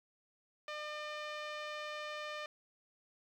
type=tone with low-pass filter; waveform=5% pulse; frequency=602 Hz; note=D5; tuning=43 cents sharp; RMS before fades=-43 dBFS; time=0.68-2.46 s; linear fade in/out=2 ms; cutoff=2400 Hz; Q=0.6; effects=11-bit